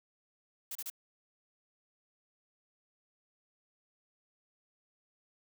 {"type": "noise bursts", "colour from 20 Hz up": "blue", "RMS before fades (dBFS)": -40, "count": 3, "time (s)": [0.71, 0.901], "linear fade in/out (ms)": 5, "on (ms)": 43, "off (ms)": 31, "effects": []}